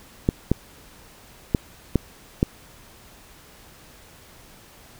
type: clicks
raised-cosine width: 3 ms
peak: -4 dBFS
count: 5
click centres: 0.289 / 0.516 / 1.548 / 1.957 / 2.429 s
effects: pink hiss -49 dBFS RMS until 4.99 s